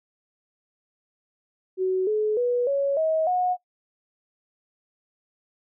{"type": "tone with pitch steps", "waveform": "sine", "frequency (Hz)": [374.1, 427.3, 488, 557.3, 636.5, 726.9], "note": ["F#4", "G#4", "B4", "C#5", "D#5", "F#5"], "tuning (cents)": [19, 49, -21, 9, 39, -31], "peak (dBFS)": -20, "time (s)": [1.77, 3.57], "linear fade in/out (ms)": 50, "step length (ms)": 300, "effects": ["noise-tail reverb RT60 0.1 s tail -19 dB re dry"]}